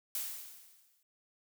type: noise with exponential decay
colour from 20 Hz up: blue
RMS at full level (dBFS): -35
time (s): 0.15-1.03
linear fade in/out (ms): 2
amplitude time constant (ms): 190
effects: none